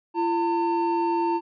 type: tone pair together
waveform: triangle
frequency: 340 / 905.1 Hz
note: F4 / A5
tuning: -46 / +49 cents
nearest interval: octave + perfect fourth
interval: 1695 cents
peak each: -22 dBFS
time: 0.14-1.41 s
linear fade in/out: 50 ms
effects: resampled to 11025 Hz